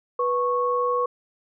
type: tone pair together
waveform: sine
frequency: 490.9 / 1102 Hz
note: B4 / C#6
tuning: -10 / -11 cents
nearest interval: octave + major second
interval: 1399 cents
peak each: -23 dBFS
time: 0.19-1.06 s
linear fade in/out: 5 ms
effects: none